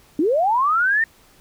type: linear sweep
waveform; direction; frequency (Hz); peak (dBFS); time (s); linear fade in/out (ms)
sine; up; 277.2 to 1848; -15; 0.19-1.04; 2
effects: pink hiss -53 dBFS RMS until 1.4 s